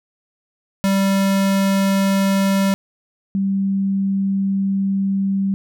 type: tone pair in turn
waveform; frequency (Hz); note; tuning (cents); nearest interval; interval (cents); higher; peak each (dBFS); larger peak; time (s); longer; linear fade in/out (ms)
square / sine; 195.2 / 195.2; G3 / G3; -7 / -7; unison; 0; neither; -15 / -16; first; 0.84-2.74 / 3.35-5.54; second; 0
effects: none